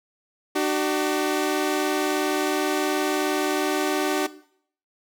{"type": "tone pair together", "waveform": "sawtooth", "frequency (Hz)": [300, 379.1], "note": ["D4", "F#4"], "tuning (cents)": [37, 42], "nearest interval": "major third", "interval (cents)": 405, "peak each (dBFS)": -20, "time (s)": [0.55, 4.27], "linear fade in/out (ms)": 10, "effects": ["noise-tail reverb RT60 0.6 s tail -17 dB re dry"]}